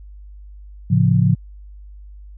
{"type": "chord", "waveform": "sine", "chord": "A augmented", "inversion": "none", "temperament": "equal with one note detuned", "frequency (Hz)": [110, 137.4, 174.61], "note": ["A2", "C#3", "E#3"], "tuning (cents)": [0, -15, 0], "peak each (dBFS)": -16, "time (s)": [0.9, 1.35], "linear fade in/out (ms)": 10, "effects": ["added 50 Hz sine -36 dBFS peak until 2.37 s"]}